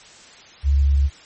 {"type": "tone", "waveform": "sine", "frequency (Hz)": 69.7, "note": "C#2", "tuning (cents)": 10, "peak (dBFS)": -13, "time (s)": [0.63, 1.1], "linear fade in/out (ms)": 50, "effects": ["white hiss -45 dBFS RMS until 1.25 s", "MP3 32 kbps"]}